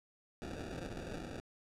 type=noise with sample-and-hold; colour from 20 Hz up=violet; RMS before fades=-44 dBFS; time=0.42-1.4 s; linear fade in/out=0 ms; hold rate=1050 Hz; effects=low-pass 8000 Hz 12 dB/octave